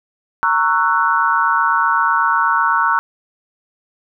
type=chord; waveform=sine; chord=F# dominant seventh; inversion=first; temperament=just; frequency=925 / 1110 / 1332 / 1480 Hz; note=A#5 / C#6 / E6 / F#6; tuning=-14 / +2 / +18 / 0 cents; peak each=-18 dBFS; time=0.43-2.99 s; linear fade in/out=0 ms; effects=none